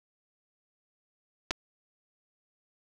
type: clicks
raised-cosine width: 0.2 ms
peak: -11 / -14 dBFS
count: 2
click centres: 1.508 / 1.511 s
effects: none